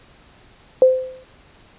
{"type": "tone with exponential decay", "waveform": "sine", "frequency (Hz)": 516, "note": "C5", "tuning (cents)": -24, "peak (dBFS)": -5, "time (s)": [0.82, 1.24], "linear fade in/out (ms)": 1, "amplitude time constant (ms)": 91, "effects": ["pink hiss -50 dBFS RMS until 1.78 s", "resampled to 8000 Hz"]}